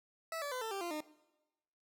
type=tone with pitch steps; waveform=20% pulse; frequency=653 / 575.1 / 506.4 / 446 / 392.8 / 345.9 / 304.6 Hz; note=E5 / D5 / B4 / A4 / G4 / F4 / D#4; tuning=-17 / -36 / +43 / +23 / +4 / -17 / -37 cents; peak=-33 dBFS; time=0.32-1.006 s; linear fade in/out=2 ms; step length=98 ms; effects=noise-tail reverb RT60 1.0 s tail -19 dB re dry

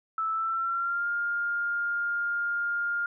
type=tone with pitch glide; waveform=sine; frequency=1314 to 1408.3 Hz; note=E6 to F6; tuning=-6 to +14 cents; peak=-26 dBFS; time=0.18-3.06 s; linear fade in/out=2 ms; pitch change=+120 cents; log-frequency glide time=0.32-1.08 s; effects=none

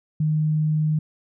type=tone; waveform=sine; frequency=154.2 Hz; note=D#3; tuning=15 cents flat; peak=-18 dBFS; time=0.2-0.99 s; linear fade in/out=5 ms; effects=none

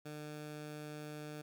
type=tone; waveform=15% pulse; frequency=150.5 Hz; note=D3; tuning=43 cents sharp; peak=-38 dBFS; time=0.05-1.42 s; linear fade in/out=10 ms; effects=none

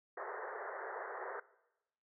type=band-pass noise; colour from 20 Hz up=pink; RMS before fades=-44 dBFS; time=0.17-1.4 s; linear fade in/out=5 ms; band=380 to 1900 Hz; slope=96 dB/octave; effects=noise-tail reverb RT60 0.9 s tail -19 dB re dry

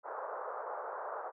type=band-pass noise; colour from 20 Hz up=pink; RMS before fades=-41 dBFS; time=0.03-1.32 s; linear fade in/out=50 ms; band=460 to 1400 Hz; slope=48 dB/octave; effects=none

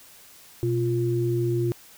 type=tone pair together; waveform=sine; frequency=123.2 / 348.7 Hz; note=B2 / F4; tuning=-4 / -3 cents; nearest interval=octave + tritone; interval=1801 cents; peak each=-24 dBFS; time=0.63-1.72 s; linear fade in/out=0 ms; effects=white hiss -50 dBFS RMS until 1.97 s

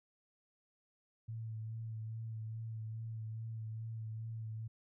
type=tone with vibrato; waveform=sine; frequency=111.5 Hz; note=A2; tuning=23 cents sharp; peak=-40 dBFS; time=1.28-4.68 s; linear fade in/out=10 ms; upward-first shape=sine; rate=2.4 Hz; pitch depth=25 cents each way; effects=none

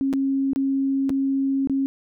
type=tone with dropouts; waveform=sine; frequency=271.5 Hz; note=C#4; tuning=36 cents flat; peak=-19 dBFS; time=0.01-1.86 s; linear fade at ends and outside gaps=0 ms; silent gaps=0.129-0.136 / 0.533-0.56 / 1.094-1.102 / 1.673-1.697 s; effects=none

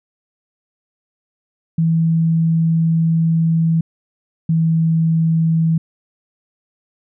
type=tone pair in turn; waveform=sine; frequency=163.6 / 162.68 Hz; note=E3 / E3; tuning=-13 / -23 cents; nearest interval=unison; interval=10 cents; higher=first; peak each=-12 dBFS; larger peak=neither; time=1.78-3.81 / 4.49-5.78 s; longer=first; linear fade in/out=5 ms; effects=none

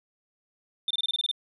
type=tone bursts; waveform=sine; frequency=3587 Hz; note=A7; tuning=33 cents sharp; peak=-23 dBFS; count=9; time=0.88-1.314 s; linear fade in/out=2 ms; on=26 ms; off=25 ms; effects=tanh soft clip ceiling -21 dBFS

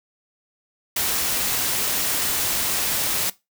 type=noise; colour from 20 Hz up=white; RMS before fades=-23 dBFS; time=0.96-3.3 s; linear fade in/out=5 ms; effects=noise-tail reverb RT60 0.2 s tail -18 dB re dry

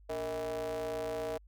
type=ring-modulated tone; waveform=square; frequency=86.9 Hz; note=F2; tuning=8 cents flat; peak=-32 dBFS; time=0.09-1.38 s; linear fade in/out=10 ms; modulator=550 Hz; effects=added 50 Hz sine -55 dBFS peak until 1.47 s

